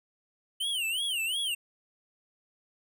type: tone with vibrato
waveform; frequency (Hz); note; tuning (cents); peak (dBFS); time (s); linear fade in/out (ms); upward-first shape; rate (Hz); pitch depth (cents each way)
square; 2972; F#7; +7; -29; 0.6-1.55; 10; sine; 2.8; 210
effects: none